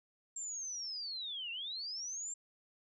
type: linear two-way sweep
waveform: sine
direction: down then up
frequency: 7459 to 2677 to 7459 Hz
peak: -39 dBFS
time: 0.36-2.34 s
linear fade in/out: 5 ms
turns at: 1.51 s
effects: none

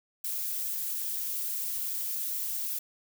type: noise with flanger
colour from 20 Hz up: violet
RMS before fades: -33 dBFS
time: 0.24-2.79 s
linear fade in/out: 5 ms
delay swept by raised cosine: 1.2 to 5.4 ms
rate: 2.4 Hz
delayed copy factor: +0.5
effects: none

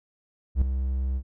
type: tone with ADSR envelope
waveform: triangle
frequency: 65.41 Hz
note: C2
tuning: in tune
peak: -13 dBFS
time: 0.55-1.23 s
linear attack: 65 ms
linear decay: 4 ms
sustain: -9 dB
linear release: 66 ms
effects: none

